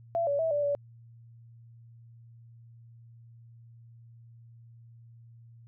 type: tone with pitch steps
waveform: sine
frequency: 675 / 569 / 650 / 583 / 573 Hz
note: E5 / C#5 / E5 / D5 / D5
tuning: +41 / +45 / -24 / -13 / -43 cents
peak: -25 dBFS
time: 0.15-0.75 s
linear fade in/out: 0 ms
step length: 120 ms
effects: added 116 Hz sine -50 dBFS peak until 5.67 s